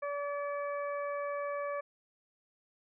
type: harmonic tone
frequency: 574 Hz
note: D5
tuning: 40 cents flat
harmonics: 1 / 2 / 3 / 4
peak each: -35 / -39 / -46 / -49 dBFS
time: 0.02-1.81 s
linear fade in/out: 10 ms
effects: none